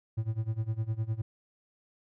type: tone with tremolo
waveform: triangle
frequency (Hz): 110.8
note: A2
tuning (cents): +13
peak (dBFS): -24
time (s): 0.17-1.22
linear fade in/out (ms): 10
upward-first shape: sine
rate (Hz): 9.8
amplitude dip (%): 90
effects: none